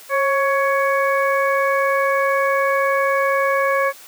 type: harmonic tone with a mistuned harmonic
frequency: 558 Hz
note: C#5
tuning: 11 cents sharp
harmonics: 1 / 2 / 3 / 4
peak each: -18 / -20 / -23 / -26 dBFS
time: 0.09-3.93 s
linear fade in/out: 50 ms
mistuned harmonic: 1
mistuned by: -42 cents
effects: white hiss -42 dBFS RMS until 4.07 s + high-pass 300 Hz 12 dB/octave